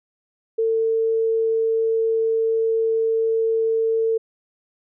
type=tone; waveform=sine; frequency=449.3 Hz; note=A4; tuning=36 cents sharp; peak=-17 dBFS; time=0.58-4.18 s; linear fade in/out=10 ms; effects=none